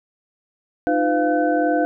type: tone cluster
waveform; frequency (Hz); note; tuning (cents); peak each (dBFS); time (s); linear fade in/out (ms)
sine; 306.1 / 348.7 / 506 / 694 / 1514; D#4 / F4 / B4 / F5 / F#6; -28 / -3 / +42 / -11 / +39; -20 / -28 / -23 / -20 / -28; 0.87-1.85; 0
effects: none